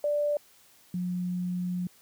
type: tone pair in turn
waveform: sine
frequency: 587.3 / 179.41 Hz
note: D5 / F3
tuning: 0 / +47 cents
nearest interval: octave + major sixth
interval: 2053 cents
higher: first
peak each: -24 / -28 dBFS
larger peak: first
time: 0.04-0.37 / 0.94-1.87 s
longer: second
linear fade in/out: 2 ms
effects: white hiss -59 dBFS RMS until 2.01 s + high-pass 60 Hz 12 dB/octave